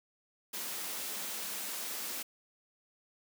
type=high-pass noise; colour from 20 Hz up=white; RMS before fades=-39 dBFS; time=0.53-2.23 s; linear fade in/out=10 ms; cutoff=170 Hz; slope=96 dB/octave; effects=none